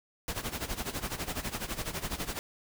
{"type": "noise with tremolo", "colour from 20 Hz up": "pink", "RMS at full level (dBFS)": -33, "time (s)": [0.28, 2.39], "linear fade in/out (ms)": 0, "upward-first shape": "sine", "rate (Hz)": 12, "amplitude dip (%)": 80, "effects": []}